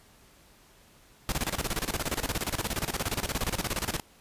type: noise with tremolo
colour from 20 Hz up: pink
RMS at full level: -29 dBFS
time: 1.29-4 s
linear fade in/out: 0 ms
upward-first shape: square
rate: 17 Hz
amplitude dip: 80%
effects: pink hiss -58 dBFS RMS until 4.2 s + resampled to 32000 Hz